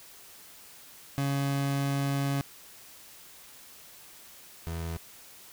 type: tone pair in turn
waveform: 30% pulse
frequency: 139.3 / 82.83 Hz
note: C#3 / E2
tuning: +9 / +9 cents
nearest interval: major sixth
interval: 900 cents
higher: first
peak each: -24 / -30 dBFS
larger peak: first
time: 1.18-2.41 / 4.67-4.97 s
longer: first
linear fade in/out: 0 ms
effects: white hiss -51 dBFS RMS until 5.52 s